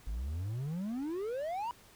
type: exponential sweep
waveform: triangle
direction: up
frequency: 49 to 987.8 Hz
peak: -32 dBFS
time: 0.07-1.71 s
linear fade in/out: 0 ms
effects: pink hiss -59 dBFS RMS until 1.95 s